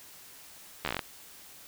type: slowing click train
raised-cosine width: 0.3 ms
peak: -14 dBFS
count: 9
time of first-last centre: 0.85-0.992 s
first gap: 12 ms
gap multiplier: 1.11
effects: white hiss -51 dBFS RMS until 1.67 s